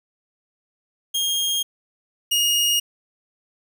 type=tone pair in turn; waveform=sawtooth; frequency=3237 / 2863 Hz; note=G#7 / F7; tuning=-45 / +42 cents; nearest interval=major second; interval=213 cents; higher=first; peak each=-17 / -14 dBFS; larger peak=second; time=1.14-1.63 / 2.31-2.8 s; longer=neither; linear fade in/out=10 ms; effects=none